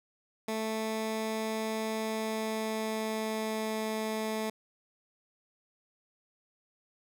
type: tone with pitch glide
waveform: 15% pulse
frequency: 220 to 218.5 Hz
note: A3 to A3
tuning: 0 to -12 cents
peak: -25 dBFS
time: 0.48-4.5 s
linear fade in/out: 5 ms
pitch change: -12 cents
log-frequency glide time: 1.97-3.85 s
effects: none